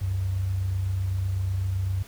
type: tone pair together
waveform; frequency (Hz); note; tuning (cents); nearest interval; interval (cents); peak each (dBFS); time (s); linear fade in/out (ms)
sine; 67.4 / 95.32; C#2 / G2; -48 / -48; tritone; 600; -34 / -24; 0.01-2.03; 10
effects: pink hiss -49 dBFS RMS until 2.07 s